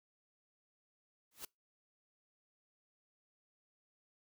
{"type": "noise with exponential growth", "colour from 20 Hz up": "white", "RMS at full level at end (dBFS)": -41, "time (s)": [1.31, 1.45], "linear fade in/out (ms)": 5, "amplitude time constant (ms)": 30, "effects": ["noise-tail reverb RT60 0.2 s tail -25 dB re dry"]}